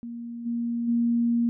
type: tone with level steps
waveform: sine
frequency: 235.3 Hz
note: A#3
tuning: 16 cents sharp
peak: -33 / -25 / -20 dBFS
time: 0.03-1.49 s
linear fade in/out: 0 ms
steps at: 0.45 / 0.87 s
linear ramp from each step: 20 ms
effects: none